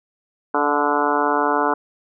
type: harmonic tone with a mistuned harmonic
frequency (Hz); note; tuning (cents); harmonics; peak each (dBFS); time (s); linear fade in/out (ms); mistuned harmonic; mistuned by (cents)
145.7; D3; -13; 2 / 3 / 4 / 5 / 6 / 7 / 8 / 9 / 10; -25 / -24 / -27 / -25 / -23 / -23 / -28 / -26 / -27; 0.54-1.74; 5; 4; +29
effects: none